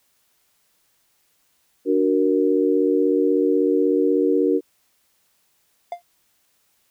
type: chord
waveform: sine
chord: D augmented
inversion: none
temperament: equal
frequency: 293.7 / 370 / 466.2 Hz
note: D4 / F#4 / A#4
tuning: 0 / 0 / 0 cents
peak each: -20 dBFS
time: 1.85-4.61 s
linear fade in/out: 50 ms
type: tone with exponential decay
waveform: triangle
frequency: 698.5 Hz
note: F5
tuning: in tune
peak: -20 dBFS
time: 5.92-6.02 s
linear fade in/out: 2 ms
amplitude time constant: 21 ms
effects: white hiss -65 dBFS RMS until 6.9 s